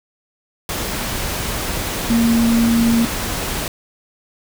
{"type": "tone in noise", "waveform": "sine", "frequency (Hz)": 231.4, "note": "A#3", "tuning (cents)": -13, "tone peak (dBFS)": -12, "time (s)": [2.1, 3.05], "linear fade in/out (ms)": 2, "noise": "pink", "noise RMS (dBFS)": -23, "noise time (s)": [0.69, 3.68], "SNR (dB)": 8, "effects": []}